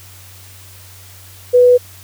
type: tone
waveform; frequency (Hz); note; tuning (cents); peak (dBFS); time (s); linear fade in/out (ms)
sine; 493.7; B4; -1; -5; 1.53-1.78; 20
effects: added 94 Hz sine -40 dBFS peak until 2.03 s + white hiss -41 dBFS RMS until 2.03 s